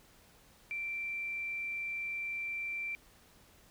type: tone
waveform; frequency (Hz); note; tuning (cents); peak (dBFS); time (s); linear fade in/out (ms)
sine; 2349; D7; 0; -35; 0.71-2.95; 0
effects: pink hiss -62 dBFS RMS until 3.7 s